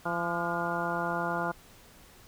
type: harmonic tone with a mistuned harmonic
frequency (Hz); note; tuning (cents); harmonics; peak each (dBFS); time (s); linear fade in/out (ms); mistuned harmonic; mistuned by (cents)
171.1; F3; -35; 1 / 2 / 3 / 4 / 5 / 6 / 7 / 8; -37 / -38 / -38 / -35 / -36 / -37 / -39 / -35; 0.05-1.52; 10; 8; +64
effects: pink hiss -55 dBFS RMS until 2.27 s